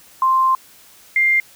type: tone pair in turn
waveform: sine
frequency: 1050 / 2100 Hz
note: C6 / C7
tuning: +6 / +6 cents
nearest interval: octave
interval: 1200 cents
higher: second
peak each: -12 dBFS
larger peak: neither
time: 0.22-0.55 / 1.16-1.4 s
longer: first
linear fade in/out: 2 ms
effects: white hiss -47 dBFS RMS until 1.55 s